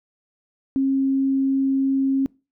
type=tone; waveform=sine; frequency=269.7 Hz; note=C#4; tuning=47 cents flat; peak=-17 dBFS; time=0.76-2.26 s; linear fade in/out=0 ms; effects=noise-tail reverb RT60 0.3 s tail -24 dB re dry